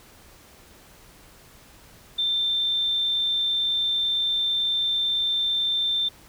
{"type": "tone", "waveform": "sine", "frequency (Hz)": 3571, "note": "A7", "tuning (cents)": 25, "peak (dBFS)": -21, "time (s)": [2.18, 6.09], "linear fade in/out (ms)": 10, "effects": ["pink hiss -51 dBFS RMS until 6.28 s"]}